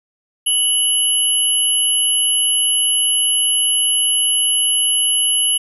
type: tone pair together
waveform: sine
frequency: 2960 / 11175 Hz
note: F#7 / F9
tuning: 0 / 0 cents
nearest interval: octave + major seventh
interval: 2300 cents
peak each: -16 dBFS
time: 0.46-5.58 s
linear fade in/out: 10 ms
effects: none